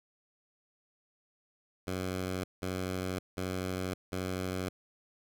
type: tone bursts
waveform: 10% pulse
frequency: 92.6 Hz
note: F#2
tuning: 2 cents sharp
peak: -25 dBFS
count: 4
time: 1.87-4.69 s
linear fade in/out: 5 ms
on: 570 ms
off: 180 ms
effects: none